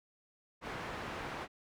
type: low-pass noise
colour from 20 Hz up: white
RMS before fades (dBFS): -42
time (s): 0.61-1.48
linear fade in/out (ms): 50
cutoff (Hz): 1500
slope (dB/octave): 12
effects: none